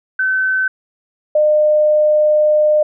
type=tone pair in turn; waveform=sine; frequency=1527 / 606 Hz; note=G6 / D#5; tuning=-46 / -46 cents; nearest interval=octave + major third; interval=1600 cents; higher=first; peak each=-13 / -9 dBFS; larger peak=second; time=0.19-0.68 / 1.35-2.83 s; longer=second; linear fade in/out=5 ms; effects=none